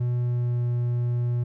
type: tone with pitch glide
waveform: triangle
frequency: 122.1 to 120.84 Hz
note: B2 to B2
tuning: -19 to -37 cents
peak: -20 dBFS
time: 0-1.44 s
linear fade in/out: 10 ms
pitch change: -18 cents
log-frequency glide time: 0.15-0.63 s
effects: none